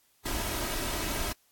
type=noise with comb filter; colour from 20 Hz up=pink; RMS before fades=-32 dBFS; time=0.25-1.33 s; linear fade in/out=10 ms; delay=3.1 ms; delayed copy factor=+0.55; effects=white hiss -67 dBFS RMS until 1.51 s + AAC 64 kbps